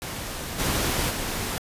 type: noise with level steps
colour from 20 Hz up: pink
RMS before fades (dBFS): -33 / -25 / -29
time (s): 0.02-1.58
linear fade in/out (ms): 0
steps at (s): 0.58 / 1.09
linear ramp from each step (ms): 20
effects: resampled to 32000 Hz